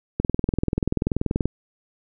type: click train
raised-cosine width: 3 ms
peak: -8 dBFS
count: 27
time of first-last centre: 0.2-1.456 s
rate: 20.7 Hz
effects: none